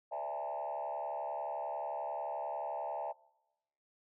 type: tone with frequency modulation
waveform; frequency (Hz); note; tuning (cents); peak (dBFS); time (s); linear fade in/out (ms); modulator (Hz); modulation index
sine; 740; F#5; 0; -35; 0.11-3.13; 20; 71.3; 2.4
effects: noise-tail reverb RT60 1.0 s tail -25 dB re dry + tanh soft clip ceiling -31 dBFS